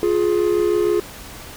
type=tone pair together; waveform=triangle; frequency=351.8 / 418.4 Hz; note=F4 / G#4; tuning=+13 / +13 cents; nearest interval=minor third; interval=300 cents; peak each=-16 dBFS; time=0.03-1 s; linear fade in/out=0 ms; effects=pink hiss -37 dBFS RMS until 1.56 s